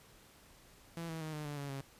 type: tone with pitch steps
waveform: sawtooth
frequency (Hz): 167.3 / 161.79 / 156.46 / 151.3 / 146.32 / 141.5 / 136.84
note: E3 / E3 / D#3 / D#3 / D3 / C#3 / C#3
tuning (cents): +26 / -32 / +10 / -48 / -6 / +36 / -22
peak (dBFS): -36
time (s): 0.97-1.81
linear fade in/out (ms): 0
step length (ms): 120
effects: pink hiss -61 dBFS RMS until 1.99 s + resampled to 32000 Hz